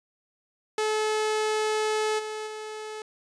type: tone with level steps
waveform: sawtooth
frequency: 430.9 Hz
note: A4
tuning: 36 cents flat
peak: -20 / -28 / -31 dBFS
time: 0.78-3.02 s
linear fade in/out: 2 ms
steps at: 2.18 / 2.46 s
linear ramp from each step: 20 ms
effects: resampled to 22050 Hz